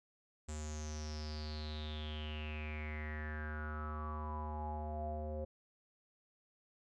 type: tone with low-pass filter sweep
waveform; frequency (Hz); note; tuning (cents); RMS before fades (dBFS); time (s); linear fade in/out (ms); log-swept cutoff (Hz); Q
square; 76.3; D#2; -33; -42; 0.48-5.45; 10; 7600 to 560; 9.6
effects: none